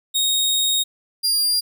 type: tone pair in turn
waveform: sawtooth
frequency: 3740 / 4801 Hz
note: A#7 / D8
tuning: +5 / +37 cents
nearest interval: major third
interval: 432 cents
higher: second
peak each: -14 dBFS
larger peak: neither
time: 0.14-0.84 / 1.23-1.61 s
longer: first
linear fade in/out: 20 ms
effects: none